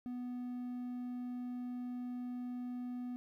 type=tone; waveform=triangle; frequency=246.9 Hz; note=B3; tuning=in tune; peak=-37 dBFS; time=0.06-3.16 s; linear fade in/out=0 ms; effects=13-bit